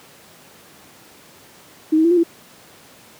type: tone with pitch steps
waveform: sine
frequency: 312.9 / 318.8 / 337.1 / 354.8 / 336 Hz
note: D#4 / D#4 / E4 / F4 / E4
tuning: +10 / +42 / +39 / +27 / +33 cents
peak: -11 dBFS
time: 1.92-2.235 s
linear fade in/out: 10 ms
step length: 63 ms
effects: pink hiss -46 dBFS RMS until 3.19 s + high-pass 150 Hz 12 dB/octave